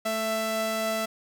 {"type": "tone pair together", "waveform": "sawtooth", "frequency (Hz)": [220, 663.6], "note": ["A3", "E5"], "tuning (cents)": [0, 11], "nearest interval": "octave + perfect fifth", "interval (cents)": 1911, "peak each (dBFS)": [-29, -23], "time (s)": [0.05, 1.06], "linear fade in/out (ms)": 10, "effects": []}